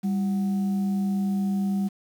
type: tone with frequency modulation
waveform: sine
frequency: 197.1 Hz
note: G3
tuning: 10 cents sharp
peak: -22 dBFS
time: 0.03-1.89 s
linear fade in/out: 20 ms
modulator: 542 Hz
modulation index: 0.21
effects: 8-bit